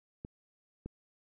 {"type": "clicks", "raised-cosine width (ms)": 3, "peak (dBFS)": -28, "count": 2, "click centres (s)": [0.249, 0.86], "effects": []}